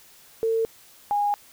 sine tone pair in turn, 450.3 / 820.6 Hz, A4 / G#5, +40 / -21 cents, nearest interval minor seventh, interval 1039 cents, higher second, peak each -20 / -20 dBFS, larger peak neither, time 0.43-0.65 / 1.11-1.34 s, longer second, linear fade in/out 0 ms, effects white hiss -52 dBFS RMS until 1.52 s

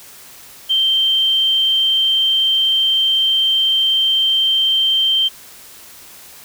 sine tone, 3136 Hz, G7, in tune, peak -12 dBFS, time 0.69-5.29 s, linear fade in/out 20 ms, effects white hiss -40 dBFS RMS until 6.44 s

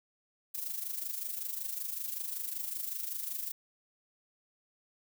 violet noise with amplitude modulation, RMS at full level -35 dBFS, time 0.54-3.52 s, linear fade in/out 10 ms, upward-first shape sine, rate 25.3 Hz, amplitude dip 65%, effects none

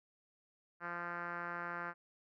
5% pulse tone with low-pass filter, 173 Hz, F3, 16 cents flat, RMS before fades -42 dBFS, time 0.8-1.94 s, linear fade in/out 50 ms, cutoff 1500 Hz, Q 3.1, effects none

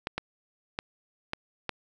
clicks, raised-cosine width 0.3 ms, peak -14 dBFS, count 5, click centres 0.071 / 0.18 / 0.789 / 1.334 / 1.693 s, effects none

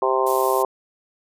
harmonic tone, 130.81 Hz, C3, in tune, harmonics 3 / 4 / 5 / 6 / 7 / 8, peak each -22 / -24 / -26 / -27 / -25 / -23 dBFS, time 0.02-0.65 s, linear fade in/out 2 ms
violet noise, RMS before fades -29 dBFS, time 0.26-0.63 s, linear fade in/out 10 ms
effects resampled to 32000 Hz

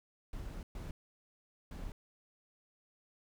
brown noise bursts at uneven times, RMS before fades -43 dBFS, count 3, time 0.33-0.63 / 0.75-0.91 / 1.71-1.92 s, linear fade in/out 2 ms, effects none

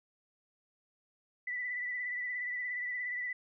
sine tone with vibrato, 1975.5 Hz, B6, in tune, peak -34 dBFS, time 1.47-3.33 s, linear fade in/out 5 ms, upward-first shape sine, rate 17 Hz, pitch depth 33 cents each way, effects none

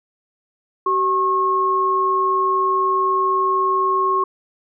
sine tone pair together, 381.1 / 1086 Hz, G4 / C#6, -49 / -36 cents, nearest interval octave + tritone, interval 1813 cents, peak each -22 / -16 dBFS, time 0.86-4.24 s, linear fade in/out 5 ms, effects none

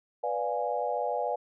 sine chord, B diminished seventh, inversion none, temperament equal with one note detuned, 493.9 / 587.3 / 703.7 / 830.6 Hz, B4 / D5 / F5 / Ab5, 0 / 0 / +13 / 0 cents, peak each -33 dBFS, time 0.23-1.36 s, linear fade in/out 10 ms, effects none

